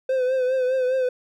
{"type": "tone with vibrato", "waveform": "triangle", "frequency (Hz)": 514, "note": "C5", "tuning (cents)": -31, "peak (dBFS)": -17, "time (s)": [0.09, 1.09], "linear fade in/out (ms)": 5, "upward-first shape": "triangle", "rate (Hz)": 4.9, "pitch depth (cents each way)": 57, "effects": []}